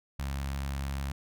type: tone with notch filter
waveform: sawtooth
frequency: 68.7 Hz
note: C#2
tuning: 15 cents flat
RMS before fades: -34 dBFS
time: 0.19-1.12 s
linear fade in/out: 5 ms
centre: 400 Hz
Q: 0.75
effects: none